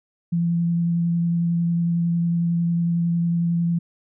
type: tone with vibrato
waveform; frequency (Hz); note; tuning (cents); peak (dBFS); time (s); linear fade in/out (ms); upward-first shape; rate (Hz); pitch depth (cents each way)
sine; 170; F3; -46; -18; 0.32-3.79; 10; sine; 11; 11
effects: none